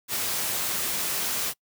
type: noise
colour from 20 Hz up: white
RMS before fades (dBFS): -28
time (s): 0.08-1.54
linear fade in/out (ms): 50
effects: noise-tail reverb RT60 0.1 s tail -25 dB re dry + high-pass 80 Hz 12 dB/octave